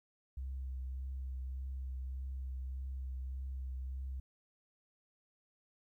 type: tone with vibrato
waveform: sine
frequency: 65.41 Hz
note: C2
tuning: in tune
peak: -37 dBFS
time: 0.37-4.2 s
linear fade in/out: 5 ms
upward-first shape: triangle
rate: 1.7 Hz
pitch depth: 25 cents each way
effects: tanh soft clip ceiling -35 dBFS + 13-bit